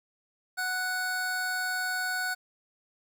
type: tone pair together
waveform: square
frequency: 740 / 1480 Hz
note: F#5 / F#6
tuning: 0 / 0 cents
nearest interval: octave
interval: 1200 cents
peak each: -37 / -30 dBFS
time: 0.57-2.35 s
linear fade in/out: 20 ms
effects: 10-bit